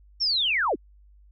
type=linear sweep; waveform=sine; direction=down; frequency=5590 to 196.3 Hz; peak=-21 dBFS; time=0.2-0.76 s; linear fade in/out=20 ms; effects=added 50 Hz sine -51 dBFS peak until 1.31 s